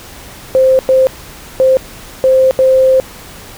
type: tone bursts at uneven times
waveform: sine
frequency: 523.3 Hz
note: C5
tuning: in tune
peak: -5 dBFS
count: 5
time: 0.55-0.79 / 0.89-1.07 / 1.6-1.77 / 2.24-2.51 / 2.59-3 s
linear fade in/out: 0 ms
effects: pink hiss -33 dBFS RMS until 3.57 s